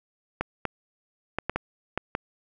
clicks, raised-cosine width 0.5 ms, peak -11 dBFS, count 7, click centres 0.41 / 0.653 / 1.386 / 1.496 / 1.56 / 1.976 / 2.151 s, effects none

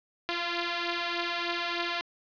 5% pulse beating tone pair, 342.4 / 345.7 Hz, F4 / F4, -34 / -18 cents, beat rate 3.3 Hz, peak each -23 / -19 dBFS, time 0.29-2.01 s, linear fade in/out 0 ms, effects resampled to 11025 Hz + 8-bit

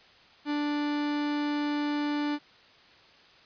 45% pulse tone, 293.7 Hz, D4, in tune, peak -27 dBFS, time 0.45-2.39 s, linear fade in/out 50 ms, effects white hiss -56 dBFS RMS until 3.45 s + resampled to 11025 Hz

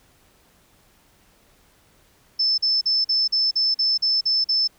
sine tone bursts, 5270 Hz, E8, 1 cent flat, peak -17 dBFS, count 10, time 2.39-4.677 s, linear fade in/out 10 ms, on 190 ms, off 43 ms, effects pink hiss -58 dBFS RMS until 4.78 s

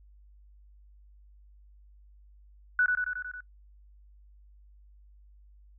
sine tone with echo, 1482 Hz, F#6, 2 cents sharp, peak -20 dBFS, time 2.79-2.86 s, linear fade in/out 2 ms, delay 91 ms, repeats 6, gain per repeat -3 dB, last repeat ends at 3.406 s, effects noise-tail reverb RT60 0.1 s tail -22 dB re dry + added 50 Hz sine -53 dBFS peak until 5.78 s

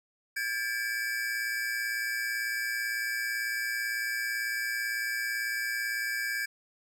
square tone cluster, 1611 / 1729 / 2304 Hz, G6 / A6 / D7, +47 / -31 / -34 cents, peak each -33 / -37 / -37 dBFS, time 0.36-6.46 s, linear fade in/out 10 ms, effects none

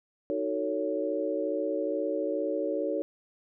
sine chord, D# half-diminished seventh, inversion none, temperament just, 311.1 / 373.4 / 448 / 560 Hz, D#4 / F#4 / A4 / C#5, 0 / +16 / +31 / +18 cents, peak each -33 / -35 / -33 / -31 dBFS, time 0.3-3.02 s, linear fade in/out 0 ms, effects none

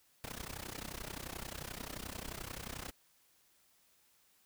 pink noise with amplitude modulation, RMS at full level -41 dBFS, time 0.24-2.91 s, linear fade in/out 0 ms, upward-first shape sine, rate 31.4 Hz, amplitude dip 90%, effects white hiss -70 dBFS RMS until 4.45 s

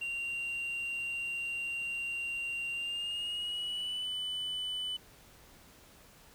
sine tone with pitch glide, 2767 to 3000 Hz, F7 to F#7, -17 to +23 cents, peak -31 dBFS, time 0.01-4.97 s, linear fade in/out 10 ms, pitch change +140 cents, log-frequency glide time 2.71-4.07 s, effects tanh soft clip ceiling -33 dBFS + pink hiss -58 dBFS RMS until 6.34 s

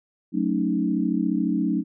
sine chord, D# half-diminished seventh, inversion first, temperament equal, 185 / 220 / 277.2 / 311.1 Hz, F#3 / A3 / C#4 / D#4, 0 / 0 / 0 / 0 cents, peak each -26 dBFS, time 0.32-1.84 s, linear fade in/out 50 ms, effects none

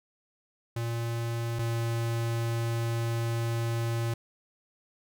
square tone pair in turn, 116.54 / 115.92 Hz, A#2 / A#2, 0 / -9 cents, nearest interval unison, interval 9 cents, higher first, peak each -30 / -28 dBFS, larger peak second, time 0.76-1.59 / 1.59-4.14 s, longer second, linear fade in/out 5 ms, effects none

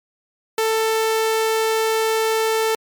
sawtooth tone, 443.4 Hz, A4, 13 cents sharp, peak -13 dBFS, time 0.58-2.75 s, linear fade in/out 2 ms, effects MP3 96 kbps

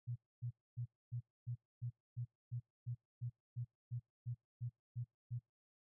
sine tone bursts, 120.6 Hz, B2, 41 cents flat, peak -39 dBFS, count 16, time 0.07-5.394 s, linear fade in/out 20 ms, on 89 ms, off 260 ms, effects noise-tail reverb RT60 0.2 s tail -26 dB re dry

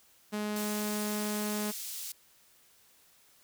sawtooth tone, 210 Hz, G#3, 19 cents sharp, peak -28 dBFS, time 0.32-1.72 s, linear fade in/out 20 ms
pink high-pass noise, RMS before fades -40 dBFS, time 0.56-2.12 s, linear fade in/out 2 ms, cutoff 5300 Hz, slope 12 dB/octave
effects white hiss -63 dBFS RMS until 3.43 s

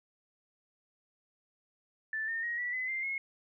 sine tone with pitch steps, 1760 / 1822.1 / 1886.3 / 1952.8 / 2022 / 2093 / 2167 Hz, A6 / A#6 / A#6 / B6 / B6 / C7 / C#7, 0 / -40 / +20 / -20 / +40 / 0 / -40 cents, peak -32 dBFS, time 2.13-3.18 s, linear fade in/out 2 ms, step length 150 ms, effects none

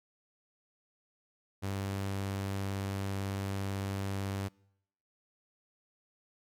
sawtooth tone, 98 Hz, G2, in tune, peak -29 dBFS, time 1.62-4.49 s, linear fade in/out 20 ms, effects noise-tail reverb RT60 0.8 s tail -26 dB re dry + MP3 96 kbps

